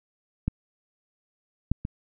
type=clicks; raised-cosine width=5 ms; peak=-12 / -10 / -18 dBFS; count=3; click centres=0.48 / 1.716 / 1.851 s; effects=none